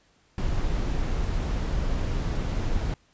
brown noise, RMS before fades -26 dBFS, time 0.38-2.94 s, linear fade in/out 2 ms, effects pink hiss -63 dBFS RMS until 3.13 s + resampled to 16000 Hz

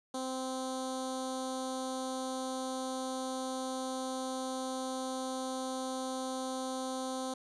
10% pulse tone with notch filter, 260 Hz, C4, 11 cents flat, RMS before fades -37 dBFS, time 0.14-7.34 s, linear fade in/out 5 ms, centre 1900 Hz, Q 0.59, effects resampled to 24000 Hz + 10-bit

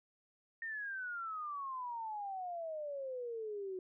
sine exponential sweep, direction down, 1848 to 365.8 Hz, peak -39 dBFS, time 0.62-3.79 s, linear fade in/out 2 ms, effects none

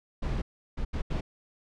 brown noise bursts at uneven times, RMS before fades -30 dBFS, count 4, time 0.22-0.42 / 0.77-0.85 / 0.93-1.02 / 1.1-1.21 s, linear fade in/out 10 ms, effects low-pass 5000 Hz 12 dB/octave

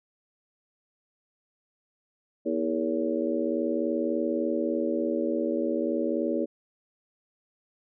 harmonic tone with a mistuned harmonic, 80.4 Hz, E2, 43 cents flat, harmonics 3 / 4 / 5 / 6 / 7, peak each -31 / -29 / -32 / -34 / -31 dBFS, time 2.45-6.46 s, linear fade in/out 20 ms, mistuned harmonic 6, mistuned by -62 cents, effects none

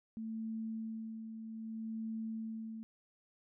sine tone with tremolo, 222.5 Hz, A3, 20 cents sharp, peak -37 dBFS, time 0.17-2.83 s, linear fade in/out 0 ms, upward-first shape sine, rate 0.63 Hz, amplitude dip 50%, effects none

